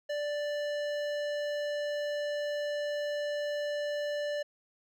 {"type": "tone with hard clipping", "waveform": "sine", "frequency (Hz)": 587, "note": "D5", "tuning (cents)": -1, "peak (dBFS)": -33, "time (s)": [0.09, 4.43], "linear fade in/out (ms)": 10, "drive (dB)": 15, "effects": []}